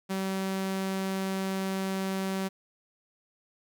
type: tone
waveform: sawtooth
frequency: 191.6 Hz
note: G3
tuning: 39 cents flat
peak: -25 dBFS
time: 0.09-2.49 s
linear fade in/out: 20 ms
effects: 11-bit